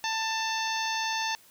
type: harmonic tone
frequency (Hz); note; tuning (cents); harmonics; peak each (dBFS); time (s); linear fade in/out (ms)
889; A5; +18; 1 / 2 / 3 / 4 / 5 / 6 / 7; -31 / -34 / -36 / -37 / -38 / -39 / -39; 0.04-1.35; 0
effects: white hiss -57 dBFS RMS until 1.5 s